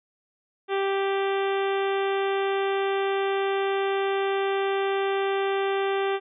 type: harmonic tone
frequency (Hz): 391.9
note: G4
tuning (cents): 0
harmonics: 1 / 2 / 3 / 4 / 5 / 6 / 7 / 8 / 9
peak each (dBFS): -24 / -30 / -34 / -36 / -38 / -40 / -41 / -42 / -43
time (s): 0.68-6.2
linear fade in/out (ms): 50
effects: none